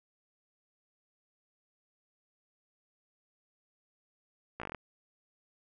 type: slowing click train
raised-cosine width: 0.5 ms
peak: -24 dBFS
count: 8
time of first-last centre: 4.6-4.747 s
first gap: 16 ms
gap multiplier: 1.09
effects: none